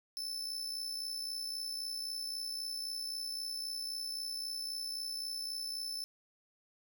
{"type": "tone with amplitude modulation", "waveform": "40% pulse", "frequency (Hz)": 5274, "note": "E8", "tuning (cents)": 0, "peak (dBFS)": -34, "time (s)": [0.17, 6.04], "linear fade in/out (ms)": 0, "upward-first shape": "sine", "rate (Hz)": 63.8, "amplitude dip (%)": 55, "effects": []}